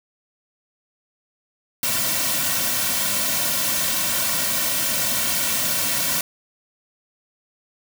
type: noise with comb filter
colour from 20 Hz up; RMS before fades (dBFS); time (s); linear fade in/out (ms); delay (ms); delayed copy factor
white; -22; 1.83-6.21; 2; 2.4; -0.95
effects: none